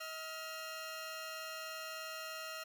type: tone pair together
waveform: 15% pulse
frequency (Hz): 636.8 / 1396.9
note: D#5 / F6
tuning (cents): +40 / 0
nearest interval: octave + major second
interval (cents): 1360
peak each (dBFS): -39 / -39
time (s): 0-2.64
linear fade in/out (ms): 10
effects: none